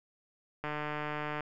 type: click train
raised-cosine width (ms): 0.5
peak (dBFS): -21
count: 116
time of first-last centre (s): 0.64-1.407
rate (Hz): 150
effects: none